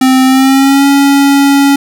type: tone with pitch glide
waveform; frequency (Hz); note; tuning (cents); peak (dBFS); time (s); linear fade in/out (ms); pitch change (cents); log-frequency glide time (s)
square; 260.5 to 279.2; C4 to C#4; -7 to +13; -5; 0.01-1.76; 5; +120; 0.25-0.86
effects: none